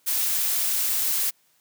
blue noise, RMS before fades -24 dBFS, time 0.06-1.31 s, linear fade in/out 20 ms, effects white hiss -64 dBFS RMS until 1.6 s + high-pass 100 Hz 12 dB/octave

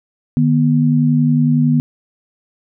sine tone pair together, 152.17 / 243.1 Hz, D#3 / B3, -38 / -27 cents, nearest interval minor sixth, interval 811 cents, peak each -13 dBFS, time 0.37-1.8 s, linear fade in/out 0 ms, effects none

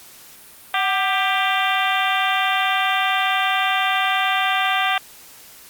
harmonic tone with a mistuned harmonic, 395.1 Hz, G4, 14 cents sharp, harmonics 2 / 3 / 4 / 5 / 6 / 7 / 8 / 9, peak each -22 / -24 / -25 / -26 / -27 / -27 / -28 / -29 dBFS, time 0.74-4.98 s, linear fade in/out 2 ms, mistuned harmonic 2, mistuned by -81 cents, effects white hiss -44 dBFS RMS until 5.69 s + Opus 48 kbps

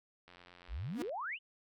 click train, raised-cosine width 0.3 ms, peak -40 dBFS, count 73, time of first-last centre 0.28-1.094 s, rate 88.5 Hz
sine exponential sweep, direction up, 43 to 3136 Hz, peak -37 dBFS, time 0.68-1.39 s, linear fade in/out 50 ms
sawtooth tone with exponential growth, 240 Hz, B3, 49 cents flat, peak -31 dBFS, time 0.9-1.02 s, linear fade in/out 0 ms, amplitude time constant 25 ms
effects none

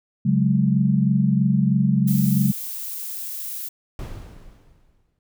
sine chord, C# suspended fourth, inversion none, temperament just, 138.59 / 184.79 / 207.9 Hz, C#3 / F#3 / G#3, 0 / -2 / +2 cents, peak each -20 dBFS, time 0.25-2.52 s, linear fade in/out 10 ms
violet noise, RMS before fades -31 dBFS, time 2.07-3.69 s, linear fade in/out 10 ms
brown noise with exponential decay, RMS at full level -29 dBFS, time 3.99-5.19 s, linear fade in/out 1 ms, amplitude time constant 260 ms
effects none

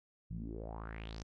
sawtooth tone with low-pass filter sweep, 55 Hz, A1, in tune, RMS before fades -44 dBFS, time 0.3-1.23 s, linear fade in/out 10 ms, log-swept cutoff 140 to 6300 Hz, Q 5.1, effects none

